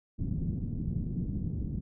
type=low-pass noise; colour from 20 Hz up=white; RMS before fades=-33 dBFS; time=0.18-1.81 s; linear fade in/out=20 ms; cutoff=210 Hz; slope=24 dB/octave; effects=none